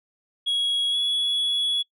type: tone with pitch glide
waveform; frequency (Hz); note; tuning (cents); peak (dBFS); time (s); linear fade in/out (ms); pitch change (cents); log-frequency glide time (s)
sine; 3322 to 3376; G#7 to G#7; 0 to +28; -18; 0.46-1.83; 20; +28; 0.91-0.96
effects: noise-tail reverb RT60 0.1 s tail -25 dB re dry + tanh soft clip ceiling -20 dBFS

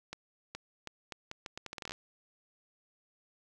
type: accelerating click train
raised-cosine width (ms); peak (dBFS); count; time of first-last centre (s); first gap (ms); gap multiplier
0.2; -23; 16; 0.13-1.92; 420; 0.77
effects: none

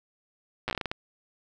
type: slowing click train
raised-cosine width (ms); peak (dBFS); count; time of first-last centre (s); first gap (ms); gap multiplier
0.3; -14; 10; 0.68-0.915; 8; 1.28
effects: none

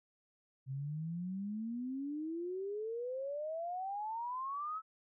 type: exponential sweep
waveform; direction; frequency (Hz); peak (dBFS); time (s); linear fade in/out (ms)
sine; up; 130 to 1314; -37; 0.66-4.82; 50
effects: none

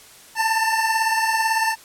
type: beating tone pair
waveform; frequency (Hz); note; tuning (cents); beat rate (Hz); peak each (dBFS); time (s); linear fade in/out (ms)
25% pulse; 887 / 905; A5 / A5; +14 / +48; 18; -16 / -20; 0.35-1.76; 50
effects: white hiss -46 dBFS RMS until 1.84 s + low-pass 12000 Hz 12 dB/octave

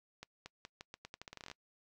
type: accelerating click train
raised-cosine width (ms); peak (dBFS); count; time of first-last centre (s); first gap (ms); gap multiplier
0.2; -29; 17; 0.23-1.514; 230; 0.83
effects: noise-tail reverb RT60 0.1 s tail -25 dB re dry

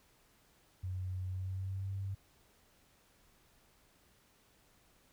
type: tone with pitch glide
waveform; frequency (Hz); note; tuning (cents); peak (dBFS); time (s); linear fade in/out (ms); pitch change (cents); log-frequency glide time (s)
sine; 92.5 to 97.38; F#2 to G2; 0 to -11; -36; 0.83-2.15; 10; +89; 1.28-1.91
effects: pink hiss -68 dBFS RMS until 5.12 s

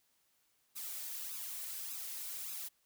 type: noise with flanger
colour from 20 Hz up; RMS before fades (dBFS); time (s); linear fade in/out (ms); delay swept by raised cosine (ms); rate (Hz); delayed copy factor
blue; -43; 0.75-2.69; 20; 0.78 to 3.38; 1.7; +0.7
effects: white hiss -75 dBFS RMS until 2.85 s

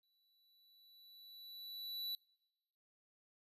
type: tone with exponential growth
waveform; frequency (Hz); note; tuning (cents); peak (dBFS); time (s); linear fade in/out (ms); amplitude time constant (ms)
square; 3951; B7; 0; -39; 0.03-2.15; 1; 460
effects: noise-tail reverb RT60 0.9 s tail -26 dB re dry + resampled to 32000 Hz

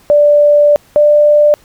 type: tone pair in turn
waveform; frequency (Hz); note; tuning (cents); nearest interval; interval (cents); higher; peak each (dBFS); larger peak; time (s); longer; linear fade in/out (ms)
sine; 587.3 / 592.8; D5 / D5; 0 / +16; unison; 16; second; -4; neither; 0.1-0.76 / 0.96-1.54; first; 0
effects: pink hiss -47 dBFS RMS until 1.64 s

